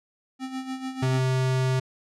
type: tone with tremolo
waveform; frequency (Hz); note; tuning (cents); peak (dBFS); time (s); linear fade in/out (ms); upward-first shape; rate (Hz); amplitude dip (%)
square; 261.6; C4; 0; -29; 0.39-1.21; 50; sine; 6.8; 65
type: tone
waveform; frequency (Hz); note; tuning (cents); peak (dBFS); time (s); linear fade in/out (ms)
square; 130; C3; -11; -22; 1.02-1.8; 10
effects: low-pass 8000 Hz 12 dB/octave